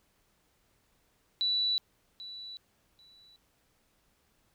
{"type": "tone with echo", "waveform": "sine", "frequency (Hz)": 3951, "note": "B7", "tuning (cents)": 0, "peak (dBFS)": -26, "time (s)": [1.41, 1.78], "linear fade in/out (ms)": 0, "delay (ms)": 790, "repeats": 2, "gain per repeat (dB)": -15, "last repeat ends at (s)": 3.36, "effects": ["pink hiss -71 dBFS RMS until 4.54 s"]}